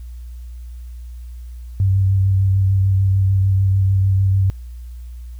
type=tone with vibrato; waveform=sine; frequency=96.5 Hz; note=G2; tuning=27 cents flat; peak=-12 dBFS; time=1.8-4.5 s; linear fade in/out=0 ms; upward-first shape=sine; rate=6.7 Hz; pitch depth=20 cents each way; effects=added 60 Hz sine -30 dBFS peak until 5.39 s + white hiss -57 dBFS RMS until 5.39 s